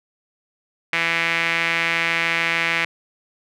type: tone with band-pass filter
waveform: sawtooth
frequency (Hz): 166.9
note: E3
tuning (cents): +22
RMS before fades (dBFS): -21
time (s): 0.93-2.85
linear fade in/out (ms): 2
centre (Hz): 2200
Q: 3.5
effects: none